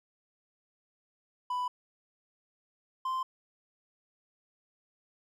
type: tone pair in turn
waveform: triangle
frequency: 993 / 1040.6 Hz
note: B5 / C6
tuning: +9 / -10 cents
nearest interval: minor second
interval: 81 cents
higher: second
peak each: -28 dBFS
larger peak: neither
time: 1.5-1.68 / 3.05-3.23 s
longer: neither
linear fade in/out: 5 ms
effects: none